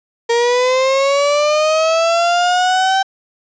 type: linear sweep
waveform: 35% pulse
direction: up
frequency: 463.4 to 777 Hz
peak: -10 dBFS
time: 0.29-3.03 s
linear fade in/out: 10 ms
effects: resampled to 16000 Hz + 8-bit